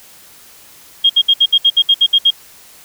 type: tone bursts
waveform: sine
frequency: 3244 Hz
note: G#7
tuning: 41 cents flat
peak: -6 dBFS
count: 11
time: 1.04-2.307 s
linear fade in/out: 10 ms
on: 57 ms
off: 64 ms
effects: white hiss -42 dBFS RMS until 2.84 s